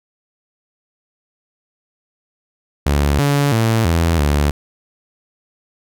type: tone with pitch steps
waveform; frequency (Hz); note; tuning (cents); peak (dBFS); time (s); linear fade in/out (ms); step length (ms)
sawtooth; 71.9 / 142.6 / 112.8 / 83.4 / 72.9; D2 / C#3 / A2 / E2 / D2; -36 / +49 / +44 / +21 / -12; -9; 2.86-4.51; 5; 330
effects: none